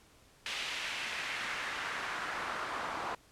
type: noise with band-pass filter sweep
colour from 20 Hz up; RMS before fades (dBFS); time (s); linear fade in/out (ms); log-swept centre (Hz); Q
pink; -38; 0.46-3.15; 2; 2900 to 1000; 1.5
effects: pink hiss -62 dBFS RMS until 3.31 s + low-pass 11000 Hz 12 dB/octave